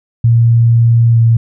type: tone with pitch glide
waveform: sine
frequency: 116.54 to 115 Hz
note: A#2 to A#2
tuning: 0 to -23 cents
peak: -5 dBFS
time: 0.24-1.37 s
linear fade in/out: 5 ms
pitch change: -23 cents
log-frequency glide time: 1.12-1.17 s
effects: none